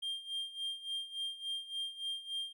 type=tone with tremolo; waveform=triangle; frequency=3196 Hz; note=G7; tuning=33 cents sharp; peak=-33 dBFS; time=0.02-2.53 s; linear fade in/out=10 ms; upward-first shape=sine; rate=3.5 Hz; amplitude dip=80%; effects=none